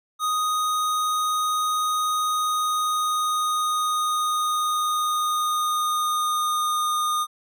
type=tone with pitch glide; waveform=square; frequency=1244.5 to 1224.5 Hz; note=D#6 to D#6; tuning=0 to -28 cents; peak=-22 dBFS; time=0.19-7.27 s; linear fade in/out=50 ms; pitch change=-28 cents; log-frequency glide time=2.21-6.9 s; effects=none